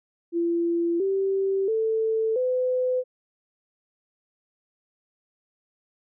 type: tone with pitch steps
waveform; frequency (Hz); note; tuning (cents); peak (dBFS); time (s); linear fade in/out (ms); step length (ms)
sine; 340 / 388.3 / 443.5 / 506.5; F4 / G4 / A4 / B4; -46 / -16 / +14 / +44; -21; 0.32-3.04; 50; 680
effects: none